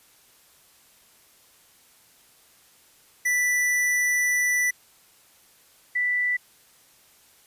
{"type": "tone pair in turn", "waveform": ["square", "sine"], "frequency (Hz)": [1975.5, 1975.5], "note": ["B6", "B6"], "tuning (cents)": [0, 0], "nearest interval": "unison", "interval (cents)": 0, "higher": "neither", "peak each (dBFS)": -21, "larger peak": "neither", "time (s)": [[3.25, 4.71], [5.95, 6.37]], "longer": "first", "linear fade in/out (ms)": 10, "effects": ["white hiss -57 dBFS RMS until 7.46 s", "resampled to 32000 Hz"]}